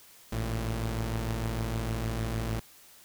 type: tone pair together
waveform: sawtooth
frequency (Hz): 53.16 / 112.9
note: G#1 / A2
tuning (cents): +41 / +45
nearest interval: octave + minor second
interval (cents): 1304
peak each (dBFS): -29 / -28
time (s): 0.32-2.6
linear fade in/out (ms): 5
effects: white hiss -55 dBFS RMS until 3.04 s